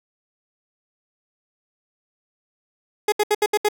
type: tone bursts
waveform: 30% pulse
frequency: 419.2 Hz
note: G#4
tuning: 16 cents sharp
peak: -13 dBFS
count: 6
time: 3.08-3.687 s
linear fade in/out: 5 ms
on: 42 ms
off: 71 ms
effects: none